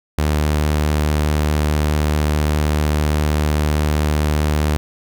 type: tone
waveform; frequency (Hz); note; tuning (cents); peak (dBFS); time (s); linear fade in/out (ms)
sawtooth; 75.4; D2; +46; -11; 0.18-4.77; 0
effects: none